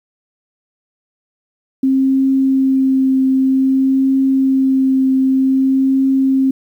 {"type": "tone with vibrato", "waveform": "sine", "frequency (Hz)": 265.7, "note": "C4", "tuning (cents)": 27, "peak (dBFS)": -10, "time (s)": [1.83, 6.51], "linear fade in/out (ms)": 5, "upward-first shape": "triangle", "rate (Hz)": 0.53, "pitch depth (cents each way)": 14, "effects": ["8-bit"]}